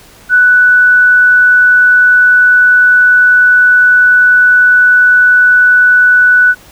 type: tone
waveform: sine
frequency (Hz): 1485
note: F#6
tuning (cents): +6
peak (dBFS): -3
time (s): 0.29-6.55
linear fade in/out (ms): 50
effects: pink hiss -39 dBFS RMS until 6.71 s